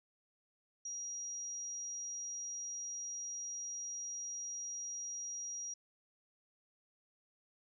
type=tone; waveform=sine; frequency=5730 Hz; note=F8; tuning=44 cents sharp; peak=-40 dBFS; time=0.85-5.74 s; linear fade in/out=5 ms; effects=none